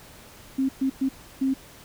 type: tone bursts at uneven times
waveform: sine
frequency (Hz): 266.8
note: C4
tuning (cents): +34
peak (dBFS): -20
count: 4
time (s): 0.58-0.69 / 0.81-0.9 / 1.01-1.09 / 1.41-1.54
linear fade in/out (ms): 10
effects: pink hiss -48 dBFS RMS until 1.84 s